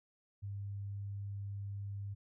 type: tone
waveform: sine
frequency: 100.2 Hz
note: G2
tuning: 38 cents sharp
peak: -39 dBFS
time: 0.42-2.15 s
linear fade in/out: 20 ms
effects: none